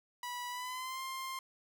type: tone with pitch glide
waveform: sawtooth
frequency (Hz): 979 to 1055.3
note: B5 to C6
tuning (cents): -15 to +14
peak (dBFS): -35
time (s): 0.23-1.39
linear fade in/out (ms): 2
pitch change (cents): +129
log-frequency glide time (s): 0.49-1.01
effects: none